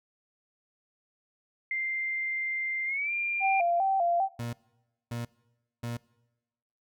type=tone with pitch glide; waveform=sine; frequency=2093 to 2390 Hz; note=C7 to D7; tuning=0 to +30 cents; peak=-28 dBFS; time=1.71-3.61 s; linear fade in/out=2 ms; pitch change=+230 cents; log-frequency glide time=2.86-3.12 s
type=tone with vibrato; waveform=sine; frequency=731 Hz; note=F#5; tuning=21 cents flat; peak=-23 dBFS; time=3.4-4.29 s; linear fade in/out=50 ms; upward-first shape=square; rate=2.5 Hz; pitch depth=100 cents each way
type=tone bursts; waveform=30% pulse; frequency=118.3 Hz; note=A#2; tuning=26 cents sharp; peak=-30 dBFS; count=3; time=4.39-5.97 s; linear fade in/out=5 ms; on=140 ms; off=580 ms
effects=noise-tail reverb RT60 1.0 s tail -23 dB re dry